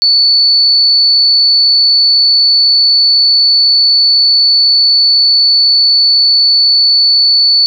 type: tone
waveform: sine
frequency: 4466 Hz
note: C#8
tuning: 12 cents sharp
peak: -5 dBFS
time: 0.02-7.66 s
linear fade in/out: 0 ms
effects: none